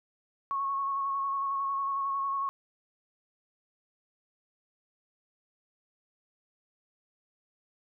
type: tone with vibrato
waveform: sine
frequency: 1100 Hz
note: C#6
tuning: 14 cents flat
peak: -28 dBFS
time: 0.51-2.49 s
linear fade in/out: 0 ms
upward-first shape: square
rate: 11 Hz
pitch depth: 18 cents each way
effects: none